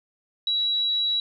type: tone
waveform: sine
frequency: 3898 Hz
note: B7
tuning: 23 cents flat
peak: -21 dBFS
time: 0.47-1.2 s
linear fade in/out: 2 ms
effects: 10-bit